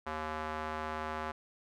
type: tone with band-pass filter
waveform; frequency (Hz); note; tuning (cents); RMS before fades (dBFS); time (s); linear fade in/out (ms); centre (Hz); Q
square; 77.9; D#2; +3; -38; 0.06-1.32; 10; 1100; 1.4
effects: none